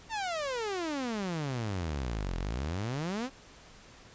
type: exponential two-way sweep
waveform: sawtooth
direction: down then up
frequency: 932.3 to 41.2 to 277.1 Hz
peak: -28 dBFS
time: 0.09-3.3 s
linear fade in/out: 50 ms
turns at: 2.36 s
effects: pink hiss -54 dBFS RMS until 4.14 s + resampled to 16000 Hz